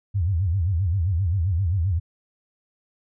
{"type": "tone with vibrato", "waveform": "sine", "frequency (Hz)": 90, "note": "F#2", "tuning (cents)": -47, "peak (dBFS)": -19, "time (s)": [0.14, 2], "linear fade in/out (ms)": 20, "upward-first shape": "sine", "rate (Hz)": 7.6, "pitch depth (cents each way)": 210, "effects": []}